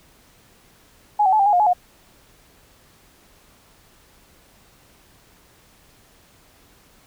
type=tone with pitch steps; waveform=sine; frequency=836 / 758 / 862 / 791 / 828 / 712 / 845 / 718 Hz; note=G#5 / F#5 / A5 / G5 / G#5 / F5 / G#5 / F5; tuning=+11 / +42 / -36 / +15 / -5 / +33 / +30 / +48 cents; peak=-13 dBFS; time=1.19-1.734 s; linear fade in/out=10 ms; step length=68 ms; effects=pink hiss -54 dBFS RMS until 7.06 s